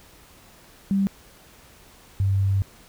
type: tone pair in turn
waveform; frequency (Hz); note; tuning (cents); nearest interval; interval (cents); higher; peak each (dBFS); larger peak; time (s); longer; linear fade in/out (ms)
sine; 196 / 97.55; G3 / G2; 0 / -8; octave; 1208; first; -18; neither; 0.91-1.07 / 2.2-2.62; second; 0
effects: pink hiss -51 dBFS RMS until 2.88 s